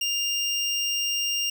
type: tone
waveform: 25% pulse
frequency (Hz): 2800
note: F7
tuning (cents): +4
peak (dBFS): -20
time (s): 0.01-1.5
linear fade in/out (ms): 5
effects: none